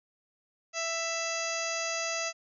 harmonic tone with a mistuned harmonic, 662 Hz, E5, 7 cents sharp, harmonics 1 / 2 / 3 / 4 / 5 / 6 / 7 / 8 / 9 / 10, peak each -36 / -39 / -39 / -37 / -46 / -46 / -40 / -47 / -39 / -39 dBFS, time 0.73-2.33 s, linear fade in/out 50 ms, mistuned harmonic 7, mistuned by +56 cents, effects none

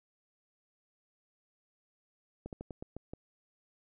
slowing click train, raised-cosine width 2 ms, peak -28 dBFS, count 7, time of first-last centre 2.46-3.135 s, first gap 68 ms, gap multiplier 1.2, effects none

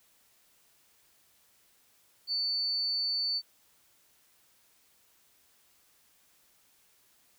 sine tone, 4500 Hz, C#8, 25 cents sharp, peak -28 dBFS, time 2.27-3.42 s, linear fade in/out 50 ms, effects white hiss -66 dBFS RMS until 7.38 s

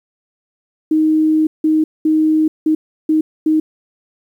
sine tone bursts at uneven times, 312.3 Hz, D#4, 7 cents sharp, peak -10 dBFS, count 6, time 0.91-1.47 / 1.64-1.84 / 2.05-2.48 / 2.66-2.75 / 3.09-3.21 / 3.46-3.6 s, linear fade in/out 5 ms, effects 8-bit

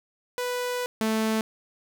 sawtooth tone pair in turn, 493.9 / 220 Hz, B4 / A3, 0 / 0 cents, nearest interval octave + major second, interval 1400 cents, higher first, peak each -23 / -19 dBFS, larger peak second, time 0.38-0.86 / 1.01-1.41 s, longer first, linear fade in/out 0 ms, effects none

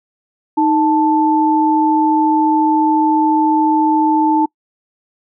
sine tone pair together, 311.4 / 880 Hz, D#4 / A5, +2 / 0 cents, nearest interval octave + tritone, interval 1798 cents, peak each -13 dBFS, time 0.57-4.46 s, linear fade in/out 10 ms, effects noise-tail reverb RT60 0.1 s tail -26 dB re dry

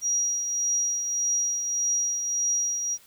sine tone with tremolo, 5740 Hz, F8, 47 cents sharp, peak -21 dBFS, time 0.01-2.98 s, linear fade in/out 50 ms, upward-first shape triangle, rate 1.7 Hz, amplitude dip 50%, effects white hiss -55 dBFS RMS until 3.06 s

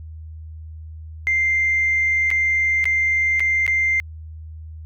sine tone with dropouts, 2093 Hz, C7, in tune, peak -15 dBFS, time 1.27-4 s, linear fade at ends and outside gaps 0 ms, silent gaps 2.304-2.313 / 2.842-2.855 / 3.396-3.404 / 3.665-3.678 s, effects tanh soft clip ceiling -11 dBFS + added 79 Hz sine -33 dBFS peak until 4.85 s

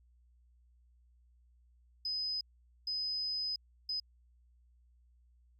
triangle tone bursts at uneven times, 5030 Hz, D#8, 18 cents sharp, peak -30 dBFS, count 3, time 2.05-2.41 / 2.87-3.56 / 3.89-4 s, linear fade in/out 5 ms, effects tanh soft clip ceiling -32 dBFS + added 60 Hz sine -63 dBFS peak until 5.59 s

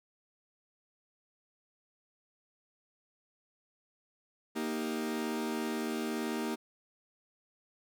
40% pulse chord, Eb major, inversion second, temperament equal, 233.1 / 311.1 / 392 Hz, Bb3 / Eb4 / G4, 0 / 0 / 0 cents, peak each -35 / -37 / -38 dBFS, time 4.55-6.56 s, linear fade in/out 20 ms, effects none

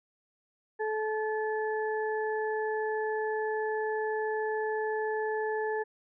harmonic tone, 433.1 Hz, A4, 27 cents flat, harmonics 1 / 2 / 4, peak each -30 / -35 / -37 dBFS, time 0.79-5.84 s, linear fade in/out 20 ms, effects none

